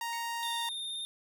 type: tone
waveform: sawtooth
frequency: 932.3 Hz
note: A#5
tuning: in tune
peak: -30 dBFS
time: 0.01-0.69 s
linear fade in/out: 2 ms
type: tone with exponential decay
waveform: 20% pulse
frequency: 2217 Hz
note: C#7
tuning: in tune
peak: -37 dBFS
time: 0.13-0.37 s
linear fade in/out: 0 ms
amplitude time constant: 52 ms
type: tone with vibrato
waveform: square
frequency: 3637 Hz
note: A#7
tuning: 43 cents flat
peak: -36 dBFS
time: 0.43-1.05 s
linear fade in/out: 0 ms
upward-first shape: sine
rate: 19 Hz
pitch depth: 25 cents each way
effects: none